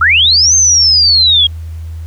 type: linear two-way sweep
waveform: sine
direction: up then down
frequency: 1255 to 6370 to 3234 Hz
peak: -5 dBFS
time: 0.01-1.47 s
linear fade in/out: 5 ms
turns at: 0.55 s
effects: added 81 Hz sine -21 dBFS peak until 2.06 s + pink hiss -46 dBFS RMS until 2.06 s